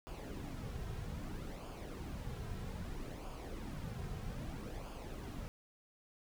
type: noise with flanger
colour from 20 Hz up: brown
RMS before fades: -44 dBFS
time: 0.07-5.48 s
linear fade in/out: 0 ms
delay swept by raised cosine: 0.51 to 3.51 ms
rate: 0.62 Hz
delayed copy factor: -0.55
effects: none